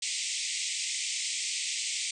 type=band-pass noise; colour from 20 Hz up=white; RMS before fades=-33 dBFS; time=0.02-2.11 s; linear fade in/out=5 ms; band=2000 to 8600 Hz; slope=96 dB/octave; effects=none